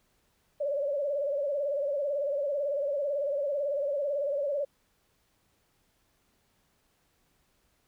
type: tone with vibrato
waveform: sine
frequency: 569 Hz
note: C#5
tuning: 45 cents sharp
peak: -27 dBFS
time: 0.6-4.65 s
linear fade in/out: 10 ms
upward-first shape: sine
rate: 18 Hz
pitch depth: 83 cents each way
effects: pink hiss -71 dBFS RMS until 7.87 s